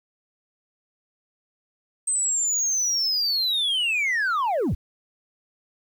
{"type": "linear sweep", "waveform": "sine", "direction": "down", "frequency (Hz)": [8310, 36.71], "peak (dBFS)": -18, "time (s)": [2.07, 4.75], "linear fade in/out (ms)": 10, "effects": ["tanh soft clip ceiling -20 dBFS", "9-bit"]}